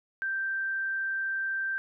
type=tone; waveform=sine; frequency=1568 Hz; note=G6; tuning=in tune; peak=-28 dBFS; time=0.22-1.78 s; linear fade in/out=0 ms; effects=none